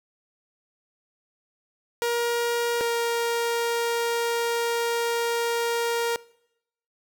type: tone pair in turn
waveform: sawtooth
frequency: 472.7 / 468.1 Hz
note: A#4 / A#4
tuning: +24 / +7 cents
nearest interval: unison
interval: 17 cents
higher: first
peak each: -19 dBFS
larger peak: neither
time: 2.02-2.81 / 2.81-6.16 s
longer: second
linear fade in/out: 0 ms
effects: noise-tail reverb RT60 0.8 s tail -23 dB re dry